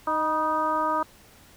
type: harmonic tone with a mistuned harmonic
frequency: 310 Hz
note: D#4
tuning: 6 cents flat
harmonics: 1 / 2 / 3 / 4 / 5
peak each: -33 / -30 / -26 / -26 / -38 dBFS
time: 0.07-1.03 s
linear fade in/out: 5 ms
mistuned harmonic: 3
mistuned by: +54 cents
effects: pink hiss -53 dBFS RMS until 1.56 s